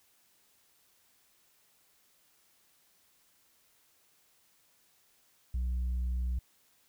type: tone with tanh clipping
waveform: sine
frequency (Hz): 61.74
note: B1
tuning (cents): 0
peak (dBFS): -30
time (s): 5.54-6.39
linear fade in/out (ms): 5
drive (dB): 2
effects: white hiss -68 dBFS RMS until 6.88 s